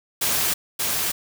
white noise with echo, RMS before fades -22 dBFS, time 0.21-0.54 s, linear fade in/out 10 ms, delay 580 ms, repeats 1, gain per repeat -2 dB, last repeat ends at 1.12 s, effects none

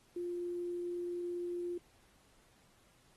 sine tone with quantisation, 350.5 Hz, F4, 6 cents sharp, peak -36 dBFS, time 0.16-1.78 s, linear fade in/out 5 ms, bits 11, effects pink hiss -68 dBFS RMS until 3.16 s + AAC 32 kbps

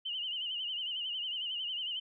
sine tone with vibrato, 2960 Hz, F#7, in tune, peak -34 dBFS, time 0.05-2 s, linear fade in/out 10 ms, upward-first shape sine, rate 11 Hz, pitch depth 87 cents each way, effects none

